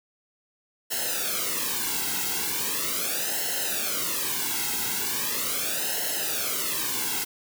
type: noise with flanger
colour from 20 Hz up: white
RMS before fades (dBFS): -28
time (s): 0.9-7.25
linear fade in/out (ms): 20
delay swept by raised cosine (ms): 0.84 to 1.71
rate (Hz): 0.39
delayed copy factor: -1
effects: none